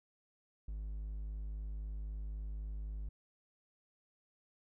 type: tone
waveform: triangle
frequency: 51.91 Hz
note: G#1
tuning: in tune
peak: -37 dBFS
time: 0.68-3.09 s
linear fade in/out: 5 ms
effects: none